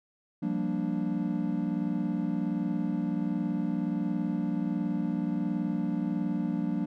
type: chord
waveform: triangle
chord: G minor seventh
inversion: third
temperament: equal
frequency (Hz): 174.61 / 196 / 233.1 / 293.7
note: F3 / G3 / Bb3 / D4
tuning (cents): 0 / 0 / 0 / 0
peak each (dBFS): -31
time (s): 0.42-6.86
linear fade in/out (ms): 10
effects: none